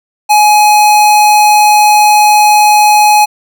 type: tone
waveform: square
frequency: 841 Hz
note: G#5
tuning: 22 cents sharp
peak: -4 dBFS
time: 0.29-3.26 s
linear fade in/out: 20 ms
effects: none